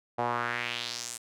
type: tone with band-pass filter sweep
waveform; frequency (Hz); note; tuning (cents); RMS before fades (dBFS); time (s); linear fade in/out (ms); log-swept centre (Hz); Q
sawtooth; 119.8; A#2; +48; -33; 0.18-1.18; 10; 740 to 8900; 2.5
effects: none